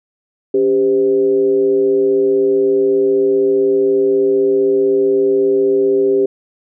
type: tone with frequency modulation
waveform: sine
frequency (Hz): 395.8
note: G4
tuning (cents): +17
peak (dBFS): -10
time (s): 0.54-6.26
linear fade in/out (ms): 5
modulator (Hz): 116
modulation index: 0.56
effects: none